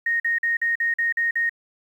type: tone bursts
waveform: sine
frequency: 1859 Hz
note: A#6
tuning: 5 cents flat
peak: -19 dBFS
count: 8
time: 0.06-1.495 s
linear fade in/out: 5 ms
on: 140 ms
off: 45 ms
effects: 9-bit